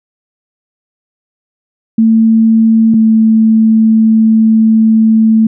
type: tone pair in turn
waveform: sine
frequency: 223.8 / 221.4 Hz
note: A3 / A3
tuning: +30 / +11 cents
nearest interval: unison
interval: 19 cents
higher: first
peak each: -4 dBFS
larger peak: neither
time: 1.98-2.94 / 2.94-5.47 s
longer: second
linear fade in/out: 5 ms
effects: none